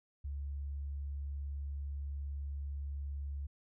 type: tone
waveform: sine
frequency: 70.6 Hz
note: C#2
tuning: 32 cents sharp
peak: -37 dBFS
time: 0.24-3.47 s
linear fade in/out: 10 ms
effects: none